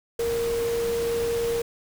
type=tone in noise; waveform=sine; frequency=466.2 Hz; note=A#4; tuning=in tune; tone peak=-23 dBFS; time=0.19-1.62 s; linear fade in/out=5 ms; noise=pink; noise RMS=-35 dBFS; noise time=0.19-1.62 s; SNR=+9 dB; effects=none